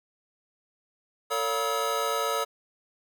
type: tone cluster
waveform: square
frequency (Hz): 451.8 / 565 / 703 / 964 / 1286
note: A4 / C#5 / F5 / B5 / E6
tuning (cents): +46 / +33 / +11 / -42 / -43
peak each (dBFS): -33 / -33 / -37 / -35 / -30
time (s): 1.3-2.45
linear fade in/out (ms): 20
effects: none